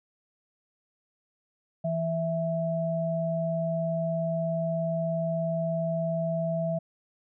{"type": "tone pair together", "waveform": "sine", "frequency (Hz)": [164.81, 658.3], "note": ["E3", "E5"], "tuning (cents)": [0, -3], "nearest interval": "2 octaves", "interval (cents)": 2397, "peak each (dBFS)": [-29, -28], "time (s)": [1.84, 6.79], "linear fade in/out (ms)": 10, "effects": []}